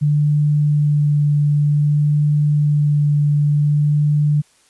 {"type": "tone with vibrato", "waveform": "sine", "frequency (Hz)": 147.5, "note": "D3", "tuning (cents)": 8, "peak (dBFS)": -12, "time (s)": [0.01, 4.42], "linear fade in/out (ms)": 20, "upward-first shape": "sine", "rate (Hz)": 0.54, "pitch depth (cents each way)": 10, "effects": ["white hiss -55 dBFS RMS until 4.69 s", "resampled to 24000 Hz"]}